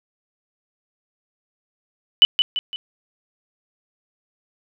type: tone with echo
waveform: sine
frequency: 2984 Hz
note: F#7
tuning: 14 cents sharp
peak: -6 dBFS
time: 2.22-2.25 s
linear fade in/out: 0 ms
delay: 170 ms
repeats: 3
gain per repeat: -7 dB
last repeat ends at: 2.76 s
effects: none